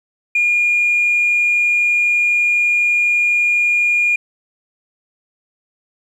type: tone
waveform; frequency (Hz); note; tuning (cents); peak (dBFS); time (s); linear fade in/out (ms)
sine; 2424; D#7; -46; -11; 0.35-4.16; 5
effects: tanh soft clip ceiling -8 dBFS + 8-bit